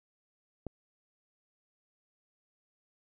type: click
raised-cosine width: 2 ms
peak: -24 dBFS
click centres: 0.667 s
effects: none